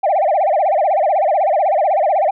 sine tone with vibrato, 689 Hz, F5, 24 cents flat, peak -10 dBFS, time 0.03-2.31 s, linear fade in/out 10 ms, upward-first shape sine, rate 16 Hz, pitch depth 270 cents each way, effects tanh soft clip ceiling -9 dBFS

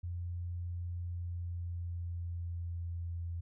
sine tone with pitch glide, 87.31 to 85.22 Hz, F2 to F2, 0 to -42 cents, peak -36 dBFS, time 0.03-3.41 s, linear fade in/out 10 ms, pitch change -42 cents, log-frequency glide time 1.01-3.2 s, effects none

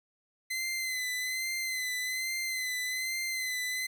sawtooth tone with vibrato, 2044 Hz, C7, 41 cents flat, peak -28 dBFS, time 0.5-3.87 s, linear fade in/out 10 ms, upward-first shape sine, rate 1.2 Hz, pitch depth 39 cents each way, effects none

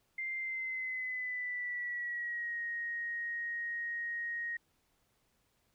sine tone with pitch glide, 2093 to 1875.5 Hz, C7 to A#6, 0 to +10 cents, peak -35 dBFS, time 0.18-4.57 s, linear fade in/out 5 ms, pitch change -190 cents, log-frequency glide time 0.37-2.61 s, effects pink hiss -75 dBFS RMS until 5.74 s

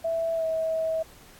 sine tone with pitch glide, 659.3 to 644.2 Hz, E5 to E5, 0 to -40 cents, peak -24 dBFS, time 0.04-1.03 s, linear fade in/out 10 ms, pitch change -40 cents, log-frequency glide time 0.35-0.45 s, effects pink hiss -52 dBFS RMS until 1.39 s + AAC 64 kbps

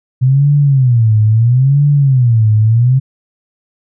sine tone with vibrato, 124.9 Hz, B2, 20 cents sharp, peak -6 dBFS, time 0.21-3 s, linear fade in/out 20 ms, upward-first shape sine, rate 0.75 Hz, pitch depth 260 cents each way, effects none

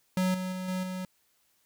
square tone with level steps, 185 Hz, F#3, in tune, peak -25 / -32 / -34 / -30 / -34 dBFS, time 0.17-1.05 s, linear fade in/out 2 ms, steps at 0.34 / 0.52 / 0.68 / 0.83 s, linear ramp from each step 5 ms, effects white hiss -70 dBFS RMS until 1.65 s

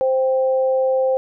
sine tone pair together, 523.3 / 784 Hz, C5 / G5, 0 / 0 cents, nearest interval perfect fifth, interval 700 cents, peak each -15 / -26 dBFS, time 0.01-1.17 s, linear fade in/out 0 ms, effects none

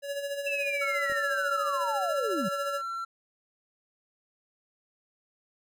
square tone with tremolo, 565 Hz, C#5, 33 cents sharp, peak -30 dBFS, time 0.02-2.82 s, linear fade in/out 50 ms, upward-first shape sine, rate 14 Hz, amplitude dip 55%
sine linear sweep, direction down, 2703 to 163.4 Hz, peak -29 dBFS, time 0.46-2.49 s, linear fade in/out 10 ms
triangle tone, 1354 Hz, E6, 46 cents sharp, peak -30 dBFS, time 0.81-3.05 s, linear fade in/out 10 ms
clicks, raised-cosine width 2 ms, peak -33 dBFS, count 2, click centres 1.098 / 1.121 s
effects none

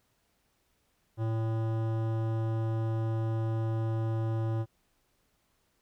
sine tone with hard clipping, 112 Hz, A2, 31 cents sharp, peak -30 dBFS, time 1.17-4.66 s, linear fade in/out 50 ms, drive 16 dB, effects pink hiss -73 dBFS RMS until 5.81 s

